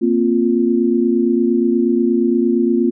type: chord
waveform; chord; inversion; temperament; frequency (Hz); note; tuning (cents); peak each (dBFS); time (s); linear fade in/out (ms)
sine; Bb suspended second; none; equal; 233.1 / 261.6 / 349.2; Bb3 / C4 / F4; 0 / 0 / 0; -16 / -18 / -16; 0.01-2.91; 20
effects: none